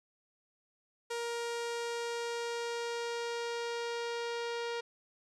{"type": "tone with low-pass filter sweep", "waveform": "sawtooth", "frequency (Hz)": 470, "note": "A#4", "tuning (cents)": 14, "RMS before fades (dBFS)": -37, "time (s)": [1.1, 4.81], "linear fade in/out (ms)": 10, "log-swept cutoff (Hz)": [8400, 4600], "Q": 1.1, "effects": []}